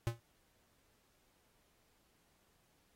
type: tone with exponential decay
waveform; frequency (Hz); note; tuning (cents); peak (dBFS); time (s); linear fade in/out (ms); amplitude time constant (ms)
square; 116.54; A#2; 0; -29; 0.07-0.2; 0; 28
effects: pink hiss -74 dBFS RMS until 2.95 s + AAC 48 kbps